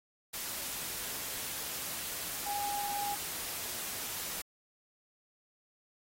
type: tone in noise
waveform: sine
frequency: 816 Hz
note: G#5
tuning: 31 cents flat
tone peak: -34 dBFS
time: 2.46-3.15 s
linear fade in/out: 10 ms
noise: white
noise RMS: -39 dBFS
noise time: 0.33-4.42 s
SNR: +2 dB
effects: AAC 48 kbps